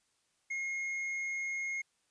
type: tone with hard clipping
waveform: triangle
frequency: 2150 Hz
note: C7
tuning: 47 cents sharp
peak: -35 dBFS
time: 0.5-1.82 s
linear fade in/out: 10 ms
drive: 7 dB
effects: white hiss -75 dBFS RMS until 2.1 s + resampled to 22050 Hz